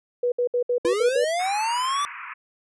sine tone bursts, 488.1 Hz, B4, 20 cents flat, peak -19 dBFS, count 7, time 0.23-1.244 s, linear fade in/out 5 ms, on 90 ms, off 64 ms
square linear sweep, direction up, 332.2 to 1174.7 Hz, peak -23 dBFS, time 0.85-2.05 s, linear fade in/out 0 ms
pink band-pass noise, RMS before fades -37 dBFS, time 1.39-2.34 s, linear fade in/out 10 ms, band 990 to 2600 Hz, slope 96 dB/octave
effects resampled to 24000 Hz

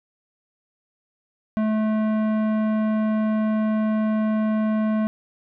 sine tone with tanh clipping, 216.6 Hz, A3, 27 cents flat, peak -21 dBFS, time 1.57-5.07 s, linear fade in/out 0 ms, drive 15 dB, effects none

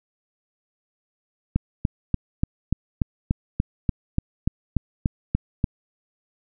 click train, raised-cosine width 5 ms, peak -7 dBFS, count 15, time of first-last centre 1.56-5.642 s, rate 3.43 Hz, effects none

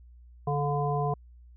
harmonic tone with a mistuned harmonic, 145.1 Hz, D3, 21 cents flat, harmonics 1 / 3 / 5 / 7, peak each -28 / -32 / -31 / -34 dBFS, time 0.47-1.14 s, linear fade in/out 5 ms, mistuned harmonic 5, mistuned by -24 cents, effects added 60 Hz sine -49 dBFS peak until 1.56 s

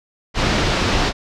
pink low-pass noise, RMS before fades -18 dBFS, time 0.34-1.13 s, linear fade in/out 50 ms, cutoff 5500 Hz, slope 24 dB/octave, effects none

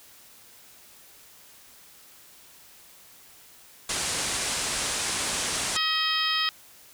white low-pass noise, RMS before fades -29 dBFS, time 3.89-5.77 s, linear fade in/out 5 ms, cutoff 9700 Hz, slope 48 dB/octave
harmonic tone, 635 Hz, D#5, 35 cents sharp, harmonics 2 / 3 / 4 / 5 / 6 / 7 / 8, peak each -30 / -31 / -33 / -28 / -32 / -37 / -30 dBFS, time 5.76-6.49 s, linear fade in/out 0 ms
effects white hiss -52 dBFS RMS until 6.93 s

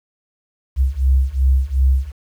sine beating tone pair, 64.8 / 67.5 Hz, C2 / C#2, -16 / -45 cents, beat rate 2.7 Hz, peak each -16 / -15 dBFS, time 0.76-2.12 s, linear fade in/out 50 ms, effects 8-bit

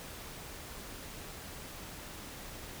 silence, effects pink hiss -46 dBFS RMS until 2.8 s

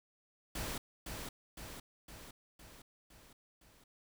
pink noise with echo, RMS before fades -40 dBFS, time 0.55-0.78 s, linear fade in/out 5 ms, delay 510 ms, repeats 6, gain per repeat -4 dB, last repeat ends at 3.84 s, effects none

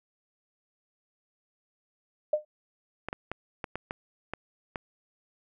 sine tone with exponential decay, 606 Hz, D#5, 46 cents flat, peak -18 dBFS, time 2.33-2.45 s, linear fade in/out 5 ms, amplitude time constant 24 ms
clicks, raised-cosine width 0.5 ms, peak -18 dBFS, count 8, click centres 3.086 / 3.129 / 3.316 / 3.642 / 3.756 / 3.909 / 4.336 / 4.758 s
effects none

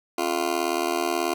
20% pulse tone with amplitude modulation, 349.2 Hz, F4, in tune, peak -14 dBFS, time 0.18-1.34 s, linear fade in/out 5 ms, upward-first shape sine, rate 78.4 Hz, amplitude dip 95%, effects none

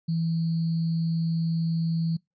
sine tone with sample-and-hold, 164.5 Hz, E3, 3 cents flat, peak -23 dBFS, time 0.08-2.17 s, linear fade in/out 10 ms, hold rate 4410 Hz, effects noise-tail reverb RT60 0.2 s tail -26 dB re dry + resampled to 16000 Hz

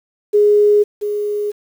sine tone pair in turn, 415.3 / 415.3 Hz, G#4 / G#4, 0 / 0 cents, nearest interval unison, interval 0 cents, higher neither, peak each -8 / -17 dBFS, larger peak first, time 0.33-0.84 / 1.01-1.52 s, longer neither, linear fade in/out 20 ms, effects 7-bit

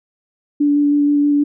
sine tone with vibrato, 290 Hz, D4, 22 cents flat, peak -11 dBFS, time 0.6-1.44 s, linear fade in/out 10 ms, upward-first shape square, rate 6.3 Hz, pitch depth 8 cents each way, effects none

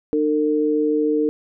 sine tone pair together, 302.6 / 453.4 Hz, D#4 / A#4, -48 / -48 cents, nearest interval perfect fifth, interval 700 cents, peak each -19 dBFS, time 0.13-1.29 s, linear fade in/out 0 ms, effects none

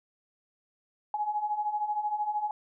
sine beating tone pair, 830.6 / 843.6 Hz, G#5 / G#5, 0 / +27 cents, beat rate 13 Hz, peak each -34 / -29 dBFS, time 1.14-2.51 s, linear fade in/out 2 ms, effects none

